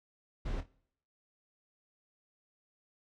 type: noise with echo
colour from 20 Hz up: brown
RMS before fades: -36 dBFS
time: 0.45-0.61 s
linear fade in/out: 10 ms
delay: 26 ms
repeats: 2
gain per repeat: -11 dB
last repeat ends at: 0.662 s
effects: noise-tail reverb RT60 0.7 s tail -23 dB re dry + low-pass 5000 Hz 12 dB/octave